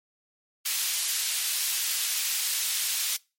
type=high-pass noise; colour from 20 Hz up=pink; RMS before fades=-28 dBFS; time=0.65-3.17 s; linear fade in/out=10 ms; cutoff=3300 Hz; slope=12 dB/octave; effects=noise-tail reverb RT60 0.3 s tail -25 dB re dry + MP3 64 kbps